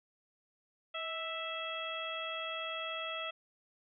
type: harmonic tone with a mistuned harmonic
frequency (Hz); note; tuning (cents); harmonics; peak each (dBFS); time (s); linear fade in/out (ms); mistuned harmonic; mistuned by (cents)
659.3; E5; 0; 1 / 2 / 3 / 4 / 5; -43 / -42 / -47 / -43 / -42; 0.94-3.31; 10; 1; -47
effects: none